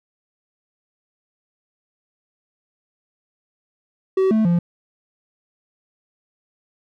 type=tone with pitch steps; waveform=triangle; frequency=380.5 / 219.1 / 172.7 Hz; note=F#4 / A3 / F3; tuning=+48 / -7 / -19 cents; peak=-12 dBFS; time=4.17-4.59 s; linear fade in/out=5 ms; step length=140 ms; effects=none